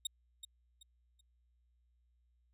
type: tone with echo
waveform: sawtooth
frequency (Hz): 3725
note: A#7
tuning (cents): -2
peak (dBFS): -31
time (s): 0.05-0.07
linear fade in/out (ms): 5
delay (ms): 380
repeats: 3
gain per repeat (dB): -10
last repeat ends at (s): 1.21
effects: added 60 Hz sine -70 dBFS peak until 2.53 s + resampled to 32000 Hz